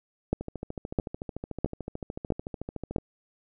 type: two click trains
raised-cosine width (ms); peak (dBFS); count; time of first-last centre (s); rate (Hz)
2; -21 / -11; 36 / 5; 0.41-2.984 / 0.33-2.962; 13.6 / 1.52
effects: none